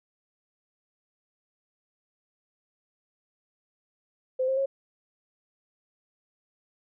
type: tone with pitch steps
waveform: sine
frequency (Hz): 516 / 529.9 / 544.2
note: C5 / C5 / C#5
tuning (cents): -24 / +22 / -32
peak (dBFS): -23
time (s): 4.39-4.66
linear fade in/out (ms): 10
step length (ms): 90
effects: none

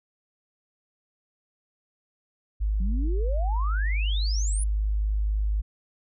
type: tone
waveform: sine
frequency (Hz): 51.91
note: G#1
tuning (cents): 0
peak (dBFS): -22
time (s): 2.6-5.62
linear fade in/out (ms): 20
type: exponential sweep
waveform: sine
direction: up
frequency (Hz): 174.61 to 10270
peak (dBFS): -32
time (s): 2.8-4.64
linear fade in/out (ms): 5
effects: none

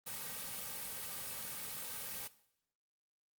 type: noise with comb filter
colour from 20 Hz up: white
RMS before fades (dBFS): -43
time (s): 0.06-2.28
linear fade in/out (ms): 10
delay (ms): 2.9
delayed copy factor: -0.8
effects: noise-tail reverb RT60 0.7 s tail -17 dB re dry + Opus 32 kbps

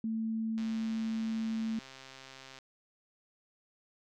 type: tone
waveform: sine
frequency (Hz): 222.8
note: A3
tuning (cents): +22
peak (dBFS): -31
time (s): 0.04-1.79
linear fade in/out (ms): 2
type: click train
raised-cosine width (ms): 0.2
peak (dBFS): -32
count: 268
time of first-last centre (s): 0.58-2.588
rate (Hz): 133
effects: none

